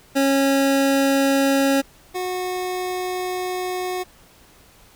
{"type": "tone pair in turn", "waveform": "25% pulse", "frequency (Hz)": [274, 365.7], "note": ["C#4", "F#4"], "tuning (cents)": [-20, -20], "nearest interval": "perfect fourth", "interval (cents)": 500, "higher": "second", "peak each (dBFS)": [-12, -20], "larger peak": "first", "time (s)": [[0.15, 1.82], [2.14, 4.04]], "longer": "second", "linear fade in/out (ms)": 20, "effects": ["pink hiss -51 dBFS RMS until 4.95 s"]}